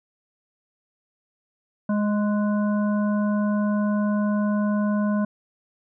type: harmonic tone with a mistuned harmonic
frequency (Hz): 207.7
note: G#3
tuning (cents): 0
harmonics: 1 / 3 / 5 / 7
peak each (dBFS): -20 / -30 / -34 / -37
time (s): 1.89-5.25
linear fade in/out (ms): 5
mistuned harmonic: 7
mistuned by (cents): +32
effects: none